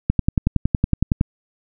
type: click train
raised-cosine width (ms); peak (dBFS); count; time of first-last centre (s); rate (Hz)
5; -3; 13; 0.1-1.211; 10.8
effects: none